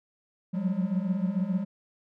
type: tone cluster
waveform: triangle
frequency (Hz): 179.2 / 186.1 / 201.6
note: F3 / F#3 / G3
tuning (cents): +45 / +10 / +49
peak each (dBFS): -28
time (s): 0.53-1.65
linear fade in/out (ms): 20
effects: none